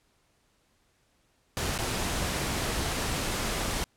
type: noise with dropouts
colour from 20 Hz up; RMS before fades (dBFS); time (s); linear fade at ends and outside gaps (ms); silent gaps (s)
pink; -30; 1.57-3.84; 0; 1.778-1.788
effects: pink hiss -69 dBFS RMS until 3.96 s + low-pass 11000 Hz 12 dB/octave